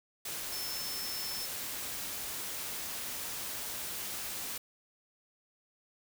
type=tone in noise; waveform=sine; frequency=5290 Hz; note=E8; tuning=5 cents sharp; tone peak=-39 dBFS; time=0.52-1.46 s; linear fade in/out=5 ms; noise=white; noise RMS=-39 dBFS; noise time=0.25-4.58 s; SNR=-3 dB; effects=none